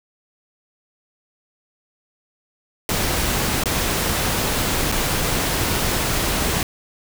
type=noise with dropouts; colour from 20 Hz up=pink; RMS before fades=-21 dBFS; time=2.89-6.63 s; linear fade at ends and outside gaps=1 ms; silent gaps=3.637-3.657 / 4.917-4.922 s; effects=none